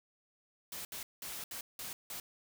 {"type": "noise bursts at uneven times", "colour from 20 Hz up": "white", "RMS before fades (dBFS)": -43, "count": 6, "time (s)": [[0.72, 0.85], [0.92, 1.03], [1.22, 1.44], [1.51, 1.61], [1.79, 1.93], [2.1, 2.2]], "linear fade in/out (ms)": 2, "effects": []}